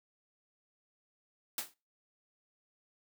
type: noise with exponential decay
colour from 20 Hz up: white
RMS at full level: -32 dBFS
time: 1.58-1.74 s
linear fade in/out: 2 ms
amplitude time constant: 33 ms
effects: noise-tail reverb RT60 0.3 s tail -24 dB re dry + high-pass 150 Hz 12 dB/octave